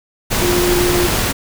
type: tone in noise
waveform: sine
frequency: 354.1 Hz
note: F4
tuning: 24 cents sharp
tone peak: -14 dBFS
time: 0.41-1.08 s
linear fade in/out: 20 ms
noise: pink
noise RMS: -17 dBFS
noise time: 0.3-1.33 s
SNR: 0 dB
effects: none